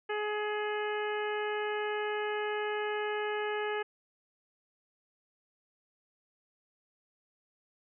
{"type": "harmonic tone", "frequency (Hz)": 420.9, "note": "G#4", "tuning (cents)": 23, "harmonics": [1, 2, 3, 4, 5, 6, 7], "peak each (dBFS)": [-33, -38, -42, -39, -44, -46, -46], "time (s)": [0.09, 3.83], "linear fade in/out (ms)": 10, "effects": []}